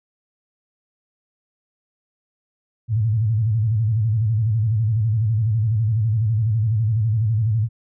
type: tone with vibrato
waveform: sine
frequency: 110 Hz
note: A2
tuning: in tune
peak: -16 dBFS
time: 2.88-7.69 s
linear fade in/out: 50 ms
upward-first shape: square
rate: 12 Hz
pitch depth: 100 cents each way
effects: none